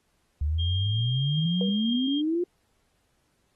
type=exponential sweep; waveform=sine; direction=up; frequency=71.3 to 360 Hz; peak=-23 dBFS; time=0.41-2.44 s; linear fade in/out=5 ms
type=tone; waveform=sine; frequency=3215 Hz; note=G7; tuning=43 cents sharp; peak=-31 dBFS; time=0.58-2.22 s; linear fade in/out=20 ms
type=tone with exponential decay; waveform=sine; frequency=481.5 Hz; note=B4; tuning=44 cents flat; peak=-26 dBFS; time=1.61-1.85 s; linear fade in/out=1 ms; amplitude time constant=51 ms
effects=pink hiss -71 dBFS RMS until 3.55 s + AAC 32 kbps